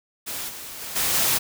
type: noise with level steps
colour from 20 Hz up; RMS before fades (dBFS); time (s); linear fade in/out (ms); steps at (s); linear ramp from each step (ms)
white; -31 / -37 / -34 / -23 / -21; 0.26-1.39; 20; 0.48 / 0.8 / 0.95 / 1.13; 20
effects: none